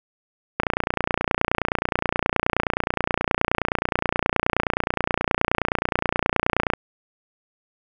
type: click train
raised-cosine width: 0.5 ms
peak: -4 dBFS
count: 182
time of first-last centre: 0.6-6.736 s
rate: 29.5 Hz
effects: none